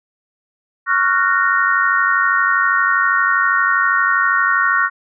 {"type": "chord", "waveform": "sine", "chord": "Gb major seventh", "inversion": "second", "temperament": "just", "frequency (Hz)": [1110, 1387.5, 1480, 1850], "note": ["Db6", "F6", "Gb6", "Bb6"], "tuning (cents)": [2, -12, 0, -14], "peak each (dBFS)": -18, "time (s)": [0.86, 4.9], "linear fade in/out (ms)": 50, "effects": []}